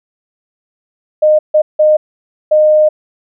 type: tone bursts at uneven times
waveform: sine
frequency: 613 Hz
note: D#5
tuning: 26 cents flat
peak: -5 dBFS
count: 4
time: 1.22-1.39 / 1.54-1.62 / 1.79-1.97 / 2.51-2.89 s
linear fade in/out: 10 ms
effects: none